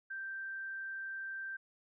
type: tone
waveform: sine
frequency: 1568 Hz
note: G6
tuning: in tune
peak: -39 dBFS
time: 0.1-1.57 s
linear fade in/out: 10 ms
effects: none